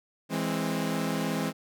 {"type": "chord", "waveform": "sawtooth", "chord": "E augmented", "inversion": "none", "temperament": "equal with one note detuned", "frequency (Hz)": [164.81, 207.7, 264.1], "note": ["E3", "G#3", "B#3"], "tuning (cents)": [0, 0, 16], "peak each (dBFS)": -28, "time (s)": [0.29, 1.53], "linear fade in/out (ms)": 50, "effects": []}